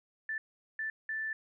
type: tone bursts at uneven times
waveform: sine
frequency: 1762 Hz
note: A6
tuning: 2 cents sharp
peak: -33 dBFS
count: 3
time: 0.29-0.38 / 0.79-0.9 / 1.09-1.33 s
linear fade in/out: 2 ms
effects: none